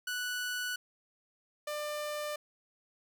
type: tone pair in turn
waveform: sawtooth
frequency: 1480 / 596.2 Hz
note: F#6 / D5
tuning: 0 / +26 cents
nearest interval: octave + major third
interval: 1574 cents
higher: first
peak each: -30 / -31 dBFS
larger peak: first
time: 0.07-0.76 / 1.67-2.36 s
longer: neither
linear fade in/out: 5 ms
effects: none